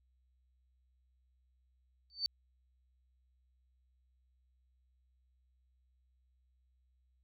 sine tone with exponential growth, 4549 Hz, C#8, 44 cents sharp, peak -27 dBFS, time 2.1-2.26 s, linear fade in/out 0 ms, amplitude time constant 34 ms, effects added 63 Hz sine -70 dBFS peak until 7.23 s

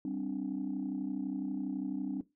sine chord, G suspended fourth, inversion none, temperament equal, 196 / 261.6 / 293.7 Hz, G3 / C4 / D4, 0 / 0 / 0 cents, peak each -39 / -36 / -35 dBFS, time 0.05-2.21 s, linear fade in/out 2 ms, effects noise-tail reverb RT60 0.2 s tail -17 dB re dry + tanh soft clip ceiling -27 dBFS

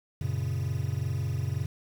triangle chord, F# major, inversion none, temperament equal with one note detuned, 93.03 / 116.54 / 138.59 Hz, F#2 / A#2 / C#3, +10 / 0 / 0 cents, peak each -30 dBFS, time 0.21-1.66 s, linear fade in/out 5 ms, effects 8-bit

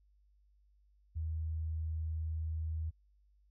sine tone, 79.7 Hz, D#2, 42 cents sharp, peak -34 dBFS, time 1.15-2.91 s, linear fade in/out 20 ms, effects added 50 Hz sine -65 dBFS peak until 3.5 s

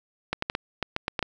clicks, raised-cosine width 0.3 ms, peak -10 dBFS, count 9, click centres 0.33 / 0.424 / 0.499 / 0.551 / 0.827 / 0.964 / 1.081 / 1.192 / 1.227 s, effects none

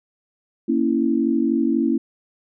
sine chord, A# diminished, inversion none, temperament equal, 233.1 / 277.2 / 329.6 Hz, A#3 / C#4 / E4, 0 / 0 / 0 cents, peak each -21 dBFS, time 0.68-1.98 s, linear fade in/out 10 ms, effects none

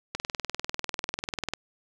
click train, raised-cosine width 0.2 ms, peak -12 dBFS, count 29, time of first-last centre 0.15-1.536 s, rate 20.2 Hz, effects none

